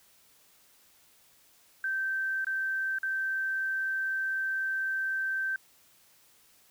sine tone with dropouts, 1556 Hz, G6, 13 cents flat, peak -28 dBFS, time 1.84-5.56 s, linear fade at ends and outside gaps 2 ms, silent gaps 2.446-2.468 / 2.986-3.031 s, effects white hiss -62 dBFS RMS until 6.7 s

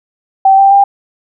sine tone with pitch steps, 774 / 785.3 / 796.7 Hz, G5 / G5 / G5, -22 / +3 / +28 cents, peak -3 dBFS, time 0.45-0.84 s, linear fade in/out 5 ms, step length 130 ms, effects none

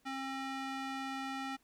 square tone with band-pass filter, 268.2 Hz, C4, 43 cents sharp, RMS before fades -40 dBFS, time 0.05-1.57 s, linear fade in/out 20 ms, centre 1600 Hz, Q 0.58, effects pink hiss -72 dBFS RMS until 1.63 s

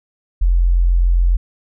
sine tone, 43.65 Hz, F1, in tune, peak -10 dBFS, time 0.41-1.37 s, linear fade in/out 10 ms, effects none

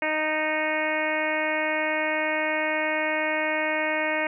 harmonic tone with a mistuned harmonic, 309.5 Hz, D#4, 9 cents flat, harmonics 1 / 2 / 3 / 4 / 5 / 6 / 7 / 8 / 9, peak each -33 / -28 / -32 / -38 / -34 / -30 / -30 / -34 / -40 dBFS, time 0.02-4.27 s, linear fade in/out 2 ms, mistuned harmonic 7, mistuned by +19 cents, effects none

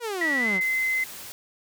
sawtooth exponential sweep, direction down, 493.9 to 174.61 Hz, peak -24 dBFS, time 0-0.61 s, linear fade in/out 50 ms
sine tone with pitch glide, 1944 to 2056 Hz, B6 to C7, -28 to -31 cents, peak -22 dBFS, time 0.21-1.04 s, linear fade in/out 5 ms, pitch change +97 cents, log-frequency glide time 0.38-0.49 s
white noise, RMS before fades -40 dBFS, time 0.61-1.32 s, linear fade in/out 0 ms
effects none

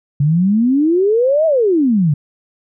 sine exponential two-way sweep, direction up then down, 138.59 to 659.3 to 138.59 Hz, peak -10 dBFS, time 0.2-2.14 s, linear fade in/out 5 ms, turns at 1.46 s, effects none

